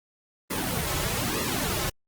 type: noise with flanger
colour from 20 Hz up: pink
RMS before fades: -28 dBFS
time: 0.5-1.9 s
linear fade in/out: 10 ms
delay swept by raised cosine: 1.3 to 4.3 ms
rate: 1.1 Hz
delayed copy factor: -1
effects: Opus 32 kbps